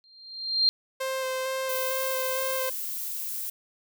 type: tone with exponential growth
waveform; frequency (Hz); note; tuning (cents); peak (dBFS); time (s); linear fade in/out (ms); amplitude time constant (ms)
sine; 4186; C8; 0; -16; 0.04-0.69; 0; 140
type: tone with vibrato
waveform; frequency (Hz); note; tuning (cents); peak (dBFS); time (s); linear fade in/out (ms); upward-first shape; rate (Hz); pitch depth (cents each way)
sawtooth; 523.3; C5; 0; -24; 1-2.7; 10; square; 2.2; 11
type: noise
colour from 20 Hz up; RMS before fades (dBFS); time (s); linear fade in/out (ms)
violet; -33; 1.69-3.5; 5
effects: none